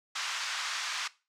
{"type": "band-pass noise", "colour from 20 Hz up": "pink", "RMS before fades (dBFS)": -35, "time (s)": [0.15, 1.08], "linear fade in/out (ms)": 10, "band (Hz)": [1100, 6700], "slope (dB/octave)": 24, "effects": ["noise-tail reverb RT60 0.3 s tail -19 dB re dry"]}